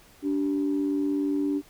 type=tone pair together; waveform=sine; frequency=289.7 / 386.7 Hz; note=D4 / G4; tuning=-24 / -24 cents; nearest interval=perfect fourth; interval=500 cents; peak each=-23 / -31 dBFS; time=0.22-1.62 s; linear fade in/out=50 ms; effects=tanh soft clip ceiling -17 dBFS + pink hiss -55 dBFS RMS until 1.69 s